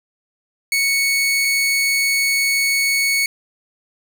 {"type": "tone pair in turn", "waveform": "sawtooth", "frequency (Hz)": [2217, 2217], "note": ["C#7", "C#7"], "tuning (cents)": [0, 0], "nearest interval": "unison", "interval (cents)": 0, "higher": "neither", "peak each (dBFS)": [-12, -12], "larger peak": "neither", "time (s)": [[0.72, 1.45], [1.45, 3.26]], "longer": "second", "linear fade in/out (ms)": 2, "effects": []}